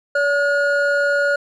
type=tone pair together; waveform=triangle; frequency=570.7 / 1438 Hz; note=D5 / F#6; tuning=-50 / -50 cents; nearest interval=octave + major third; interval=1600 cents; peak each=-16 dBFS; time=0.15-1.36 s; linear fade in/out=5 ms; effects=resampled to 22050 Hz